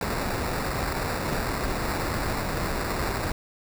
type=noise with sample-and-hold; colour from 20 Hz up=pink; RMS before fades=-28 dBFS; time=0.01-3.32 s; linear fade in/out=2 ms; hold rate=3150 Hz; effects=none